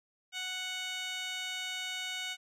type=tone with band-pass filter; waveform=15% pulse; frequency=740 Hz; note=F#5; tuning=in tune; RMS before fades=-38 dBFS; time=0.32-2.37 s; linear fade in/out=50 ms; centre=4000 Hz; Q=1.4; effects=none